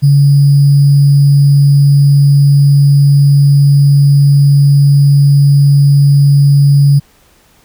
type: tone with sample-and-hold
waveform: sine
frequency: 141.7 Hz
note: C#3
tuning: 38 cents sharp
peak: -3 dBFS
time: 0.02-7 s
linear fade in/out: 20 ms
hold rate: 4900 Hz
effects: pink hiss -48 dBFS RMS until 7.64 s